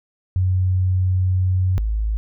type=tone pair in turn; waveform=sine; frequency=92.5 / 53.67 Hz; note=F#2 / A1; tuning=0 / -42 cents; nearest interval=major sixth; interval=942 cents; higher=first; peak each=-15 / -18 dBFS; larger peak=first; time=0.36-1.78 / 1.78-2.17 s; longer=first; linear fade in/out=0 ms; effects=none